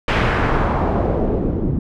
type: noise with low-pass filter sweep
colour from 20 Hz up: pink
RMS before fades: -18 dBFS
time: 0.08-1.79 s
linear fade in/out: 2 ms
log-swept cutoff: 2500 to 250 Hz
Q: 1.3
effects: none